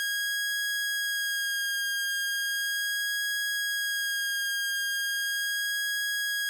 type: tone with vibrato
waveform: sawtooth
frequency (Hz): 1636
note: G#6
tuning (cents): -26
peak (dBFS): -24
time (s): 0-6.49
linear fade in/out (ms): 0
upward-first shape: sine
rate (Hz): 0.37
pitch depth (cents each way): 18
effects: none